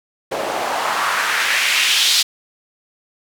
white noise with band-pass filter sweep, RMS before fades -18 dBFS, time 0.31-2.23 s, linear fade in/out 10 ms, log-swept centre 510 to 4200 Hz, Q 1.9, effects none

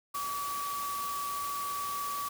sine tone in noise, 1142 Hz, D6, 49 cents flat, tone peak -33 dBFS, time 0.14-2.29 s, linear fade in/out 10 ms, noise white, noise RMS -41 dBFS, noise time 0.14-2.29 s, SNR +5 dB, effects none

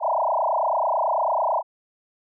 sine tone with frequency modulation, 808 Hz, G#5, 48 cents flat, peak -19 dBFS, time 0-1.63 s, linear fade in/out 50 ms, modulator 29.1 Hz, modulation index 6.8, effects none

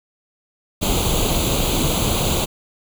pink noise with comb filter, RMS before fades -19 dBFS, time 0.81-2.46 s, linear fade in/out 20 ms, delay 0.28 ms, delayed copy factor +0.8, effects none

